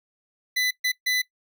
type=tone bursts at uneven times; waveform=25% pulse; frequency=2000 Hz; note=B6; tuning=21 cents sharp; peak=-18 dBFS; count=3; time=0.56-0.71 / 0.84-0.92 / 1.06-1.22 s; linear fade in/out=10 ms; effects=noise-tail reverb RT60 0.1 s tail -18 dB re dry